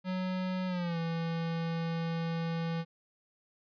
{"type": "tone with pitch glide", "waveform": "square", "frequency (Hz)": [185, 165.77], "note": ["F#3", "E3"], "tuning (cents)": [0, 10], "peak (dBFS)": -32, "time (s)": [0.04, 2.85], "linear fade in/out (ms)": 50, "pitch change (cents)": -190, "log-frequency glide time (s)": [0.67, 0.98], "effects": ["resampled to 11025 Hz"]}